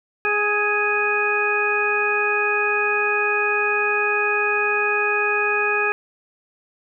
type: harmonic tone with a mistuned harmonic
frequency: 415.3 Hz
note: G#4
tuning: in tune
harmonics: 1 / 2 / 3 / 4 / 6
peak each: -24 / -28 / -26 / -23 / -22 dBFS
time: 0.25-5.92 s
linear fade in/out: 0 ms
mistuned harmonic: 3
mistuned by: +17 cents
effects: none